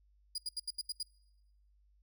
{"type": "tone bursts", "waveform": "35% pulse", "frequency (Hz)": 4885, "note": "D#8", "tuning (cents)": -33, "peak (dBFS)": -34, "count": 7, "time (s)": [0.35, 1.03], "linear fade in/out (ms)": 5, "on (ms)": 32, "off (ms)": 76, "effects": ["noise-tail reverb RT60 1.0 s tail -25 dB re dry", "added 50 Hz sine -65 dBFS peak until 2.02 s"]}